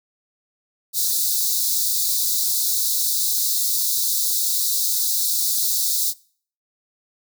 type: high-pass noise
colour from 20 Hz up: white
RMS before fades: -21 dBFS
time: 0.93-6.14 s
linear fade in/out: 50 ms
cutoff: 3700 Hz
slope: 96 dB/octave
effects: noise-tail reverb RT60 0.5 s tail -23 dB re dry